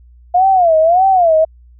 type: tone with vibrato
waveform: sine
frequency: 698.5 Hz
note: F5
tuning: in tune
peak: -7 dBFS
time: 0.34-1.45 s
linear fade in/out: 10 ms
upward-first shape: sine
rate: 1.7 Hz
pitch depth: 180 cents each way
effects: added 60 Hz sine -40 dBFS peak until 1.79 s